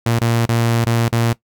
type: tone with dropouts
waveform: sawtooth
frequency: 116.4 Hz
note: A#2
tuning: 2 cents flat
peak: -10 dBFS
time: 0.06-1.33 s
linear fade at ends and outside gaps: 5 ms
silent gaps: 0.189-0.213 / 0.458-0.489 / 0.847-0.864 / 1.084-1.125 s
effects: noise-tail reverb RT60 0.1 s tail -18 dB re dry